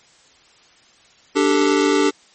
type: chord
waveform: square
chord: D suspended fourth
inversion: none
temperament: just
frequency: 293.7 / 391.6 / 440.5 Hz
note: D4 / G4 / A4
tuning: 0 / -2 / +2 cents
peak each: -18 / -19 / -21 dBFS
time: 1.35-2.11 s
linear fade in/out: 20 ms
effects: white hiss -52 dBFS RMS until 2.34 s + MP3 32 kbps